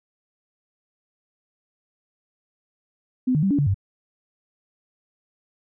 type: tone with pitch steps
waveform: sine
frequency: 254.4 / 151.9 / 194.7 / 285.6 / 143.2 / 97.7 Hz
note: C4 / D#3 / G3 / D4 / D3 / G2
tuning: -48 / -41 / -12 / -48 / -43 / -5 cents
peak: -17 dBFS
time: 3.27-3.744 s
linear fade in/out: 10 ms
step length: 79 ms
effects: none